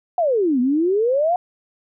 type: exponential two-way sweep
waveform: sine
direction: down then up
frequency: 737 to 240 to 737 Hz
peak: -15 dBFS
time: 0.18-1.36 s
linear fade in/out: 2 ms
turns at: 0.6 s
effects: none